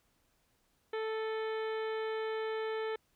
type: harmonic tone with a mistuned harmonic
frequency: 440 Hz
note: A4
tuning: in tune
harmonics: 1 / 2 / 3 / 4 / 5 / 6 / 7 / 8 / 9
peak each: -34 / -44 / -46 / -46 / -50 / -58 / -53 / -57 / -59 dBFS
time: 0.93-2.96 s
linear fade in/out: 5 ms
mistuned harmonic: 6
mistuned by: -91 cents
effects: pink hiss -74 dBFS RMS until 3.15 s